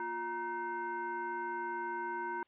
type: tone with frequency modulation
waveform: sine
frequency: 941 Hz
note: A#5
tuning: 16 cents sharp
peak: -35 dBFS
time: 0-2.43 s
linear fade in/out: 2 ms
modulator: 589 Hz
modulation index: 1
effects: white hiss -73 dBFS RMS until 2.47 s + resampled to 8000 Hz